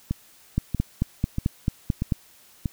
two click trains, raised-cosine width 5 ms, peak -9 / -12 dBFS, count 8 / 5, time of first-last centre 0.58-2.122 / 0.11-2.658 s, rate 4.54 / 1.57 Hz, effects white hiss -54 dBFS RMS until 2.72 s

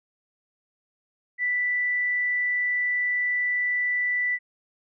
sine tone, 1975.5 Hz, B6, in tune, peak -22 dBFS, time 1.38-4.39 s, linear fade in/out 50 ms, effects none

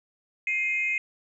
sine tone pair together, 2112 / 2512 Hz, C7 / D#7, +16 / +16 cents, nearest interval minor third, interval 300 cents, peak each -26 dBFS, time 0.47-0.98 s, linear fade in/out 2 ms, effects tanh soft clip ceiling -17 dBFS

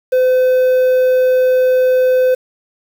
triangle tone with quantisation, 510 Hz, C5, 44 cents flat, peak -7 dBFS, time 0.12-2.35 s, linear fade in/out 10 ms, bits 6, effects none

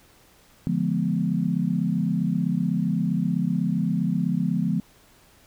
sine chord, D diminished seventh, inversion none, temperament equal with one note detuned, 146.83 / 174.61 / 211.3 / 246.9 Hz, D3 / F3 / Ab3 / Cb4, 0 / 0 / +30 / 0 cents, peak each -29 / -24 / -27 / -28 dBFS, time 0.67-4.8 s, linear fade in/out 0 ms, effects pink hiss -56 dBFS RMS until 5.46 s

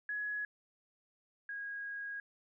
sine tone pair in turn, 1681 / 1642.6 Hz, G#6 / G#6, +20 / -20 cents, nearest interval unison, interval 40 cents, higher first, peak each -35 / -39 dBFS, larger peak first, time 0.09-0.45 / 1.49-2.2 s, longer second, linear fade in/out 2 ms, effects none

